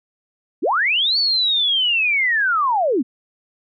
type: linear two-way sweep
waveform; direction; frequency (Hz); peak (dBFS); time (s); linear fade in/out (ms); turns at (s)
sine; up then down; 215.1 to 4528 to 215.1; -15; 0.62-3.03; 20; 1.18
effects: none